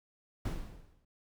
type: noise with exponential decay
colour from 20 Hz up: brown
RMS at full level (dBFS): -31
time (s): 0.45-1.05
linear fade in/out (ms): 5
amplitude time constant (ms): 130
effects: none